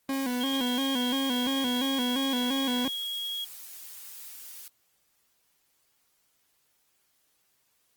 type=tone with vibrato; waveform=40% pulse; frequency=258.8 Hz; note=C4; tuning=19 cents flat; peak=-26 dBFS; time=0.09-2.88 s; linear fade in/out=2 ms; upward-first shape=square; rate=2.9 Hz; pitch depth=81 cents each way
type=noise; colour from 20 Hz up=blue; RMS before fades=-44 dBFS; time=0.13-4.68 s; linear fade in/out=2 ms
type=tone with pitch glide; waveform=sine; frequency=3244 to 3303 Hz; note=G#7 to G#7; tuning=-41 to -10 cents; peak=-31 dBFS; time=0.4-3.45 s; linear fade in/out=10 ms; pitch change=+31 cents; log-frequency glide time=1.09-2.4 s
effects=white hiss -71 dBFS RMS until 7.96 s + Opus 24 kbps